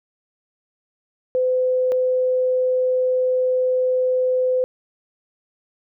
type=tone pair in turn; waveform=sine; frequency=509 / 509 Hz; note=C5 / C5; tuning=-48 / -48 cents; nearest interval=unison; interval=0 cents; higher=neither; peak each=-16 dBFS; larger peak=neither; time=1.35-1.92 / 1.92-4.64 s; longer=second; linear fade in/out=0 ms; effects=none